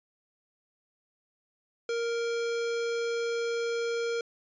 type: tone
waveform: square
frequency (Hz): 466.2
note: A#4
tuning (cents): 0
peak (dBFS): -29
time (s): 1.89-4.21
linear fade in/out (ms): 2
effects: resampled to 16000 Hz